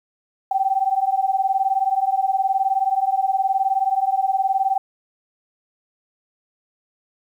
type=beating tone pair; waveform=sine; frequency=764 / 783 Hz; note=G5 / G5; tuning=-45 / -2 cents; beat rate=19 Hz; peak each=-20 dBFS; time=0.51-4.78 s; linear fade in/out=5 ms; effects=9-bit